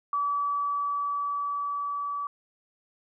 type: tone with level ramp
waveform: sine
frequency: 1148 Hz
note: D6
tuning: 40 cents flat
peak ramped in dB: -24 to -29 dBFS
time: 0.13-2.27 s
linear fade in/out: 2 ms
effects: none